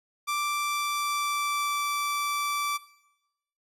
sawtooth tone with pitch glide, 1174.7 to 1163.2 Hz, D6 to D6, 0 to -17 cents, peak -23 dBFS, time 0.27-2.78 s, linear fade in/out 20 ms, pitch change -17 cents, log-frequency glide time 0.37-1.82 s, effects noise-tail reverb RT60 0.9 s tail -18 dB re dry + resampled to 32000 Hz

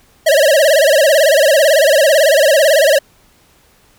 square tone with vibrato, 593 Hz, D5, 17 cents sharp, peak -8 dBFS, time 0.26-2.99 s, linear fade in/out 10 ms, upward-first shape sine, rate 18 Hz, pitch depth 170 cents each way, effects pink hiss -51 dBFS RMS until 3.98 s

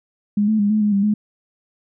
sine tone with pitch steps, 206.3 / 217.3 / 204.1 / 214.5 / 208.6 / 198.6 / 210.5 Hz, G#3 / A3 / G#3 / A3 / G#3 / G3 / G#3, -11 / -21 / -30 / -44 / +8 / +23 / +24 cents, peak -14 dBFS, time 0.37-1.14 s, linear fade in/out 5 ms, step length 110 ms, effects none

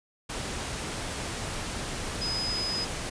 sine tone in noise, 5030 Hz, D#8, 18 cents sharp, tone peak -29 dBFS, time 2.21-2.85 s, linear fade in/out 10 ms, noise pink, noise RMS -34 dBFS, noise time 0.29-3.1 s, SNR +2 dB, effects resampled to 22050 Hz

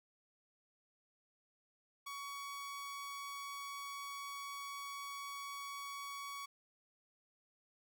sawtooth tone, 1124 Hz, C#6, 24 cents sharp, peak -40 dBFS, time 2.06-6.46 s, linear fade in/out 10 ms, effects none

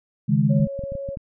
sine chord, C# suspended second, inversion none, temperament just, 138.59 / 155.92 / 207.9 Hz, C#3 / D#3 / G#3, 0 / +4 / +2 cents, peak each -20 dBFS, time 0.28-0.67 s, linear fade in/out 20 ms
sine tone, 553 Hz, C#5, 4 cents flat, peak -28 dBFS, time 0.49-1.16 s, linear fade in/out 20 ms
clicks, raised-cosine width 5 ms, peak -21 dBFS, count 8, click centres 0.602 / 0.67 / 0.792 / 0.838 / 0.921 / 0.953 / 1.089 / 1.171 s
effects none

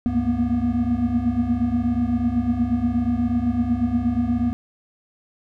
triangle tone cluster, 68.9 / 97.9 / 226.3 / 235.3 / 243.5 Hz, C#2 / G2 / A3 / A#3 / B3, -10 / -2 / +49 / +16 / -24 cents, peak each -28 / -27 / -28 / -23 / -19 dBFS, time 0.06-4.53 s, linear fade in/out 0 ms, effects none

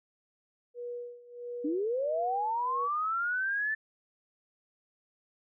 sine tone with tremolo, 483.3 Hz, B4, 38 cents flat, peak -35 dBFS, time 0.74-2.89 s, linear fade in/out 50 ms, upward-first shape sine, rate 1.5 Hz, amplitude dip 85%
sine linear sweep, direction up, 280.3 to 1770 Hz, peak -28 dBFS, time 1.64-3.75 s, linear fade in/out 10 ms
effects none

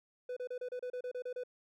triangle tone bursts, 498 Hz, B4, 14 cents sharp, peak -35 dBFS, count 11, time 0.29-1.436 s, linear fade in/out 5 ms, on 76 ms, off 31 ms, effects none

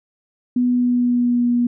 sine tone with pitch glide, 246.9 to 241.3 Hz, B3 to B3, 0 to -40 cents, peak -14 dBFS, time 0.56-1.67 s, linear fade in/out 5 ms, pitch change -40 cents, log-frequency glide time 0.67-1.48 s, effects none

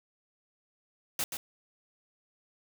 white noise with echo, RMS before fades -31 dBFS, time 1.19-1.24 s, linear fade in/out 2 ms, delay 130 ms, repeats 1, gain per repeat -6 dB, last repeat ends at 1.37 s, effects none

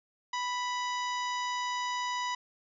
harmonic tone with a mistuned harmonic, 987.8 Hz, B5, in tune, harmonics 1 / 2 / 3 / 4 / 5 / 6 / 7, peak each -32 / -38 / -42 / -44 / -46 / -48 / -49 dBFS, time 0.33-2.35 s, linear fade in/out 5 ms, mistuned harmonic 4, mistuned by -54 cents, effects none

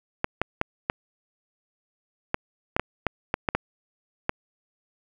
clicks, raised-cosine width 0.5 ms, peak -7 dBFS, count 12, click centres 0.244 / 0.416 / 0.614 / 0.899 / 2.344 / 2.765 / 2.796 / 3.067 / 3.341 / 3.488 / 3.55 / 4.294 s, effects 8-bit

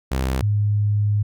sawtooth / sine tone pair in turn, 65.41 / 103.83 Hz, C2 / G#2, 0 / 0 cents, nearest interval minor sixth, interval 800 cents, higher second, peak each -16 dBFS, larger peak neither, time 0.11-0.42 / 0.42-1.23 s, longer second, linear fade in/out 10 ms, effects none

